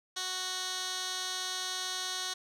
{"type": "tone with band-pass filter", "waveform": "15% pulse", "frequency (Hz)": 370.3, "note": "F#4", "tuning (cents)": 1, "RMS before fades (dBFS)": -36, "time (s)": [0.16, 2.34], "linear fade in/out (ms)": 10, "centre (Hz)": 4800, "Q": 1.5, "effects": []}